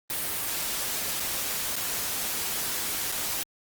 white noise with dropouts, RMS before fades -30 dBFS, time 0.1-3.43 s, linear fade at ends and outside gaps 0 ms, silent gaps 1.198-1.203 / 1.756-1.764 / 3.117-3.123 s, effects Opus 32 kbps

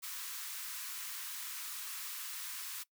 white high-pass noise, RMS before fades -43 dBFS, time 0.02-2.84 s, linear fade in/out 20 ms, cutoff 990 Hz, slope 48 dB/octave, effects noise-tail reverb RT60 0.1 s tail -20 dB re dry

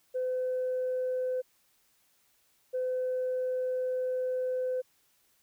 sine tone pair in turn, 509 / 509 Hz, C5 / C5, -48 / -48 cents, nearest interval unison, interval 0 cents, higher neither, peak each -27 dBFS, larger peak neither, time 0.14-1.42 / 2.73-4.82 s, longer second, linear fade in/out 20 ms, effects tanh soft clip ceiling -25 dBFS + white hiss -69 dBFS RMS until 5.42 s

